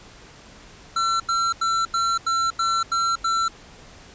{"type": "tone bursts", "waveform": "square", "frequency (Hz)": 1350, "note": "E6", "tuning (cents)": 41, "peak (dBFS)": -20, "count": 8, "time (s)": [0.96, 3.482], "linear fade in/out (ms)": 5, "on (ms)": 240, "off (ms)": 86, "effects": ["pink hiss -46 dBFS RMS until 4.14 s", "resampled to 16000 Hz"]}